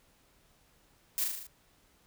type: noise with echo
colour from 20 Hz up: blue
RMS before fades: -31 dBFS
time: 1.18-1.24 s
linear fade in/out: 0 ms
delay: 38 ms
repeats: 6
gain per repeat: -3 dB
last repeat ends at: 1.468 s
effects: pink hiss -66 dBFS RMS until 2.06 s